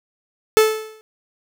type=tone with exponential decay; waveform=45% pulse; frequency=435.9 Hz; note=A4; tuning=16 cents flat; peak=-7 dBFS; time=0.57-1.01 s; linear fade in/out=0 ms; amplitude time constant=95 ms; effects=none